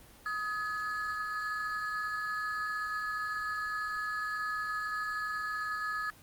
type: ring-modulated tone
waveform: triangle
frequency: 1480 Hz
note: F#6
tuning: in tune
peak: -27 dBFS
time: 0.26-6.1 s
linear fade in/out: 0 ms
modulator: 221 Hz
effects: pink hiss -56 dBFS RMS until 6.22 s + Opus 24 kbps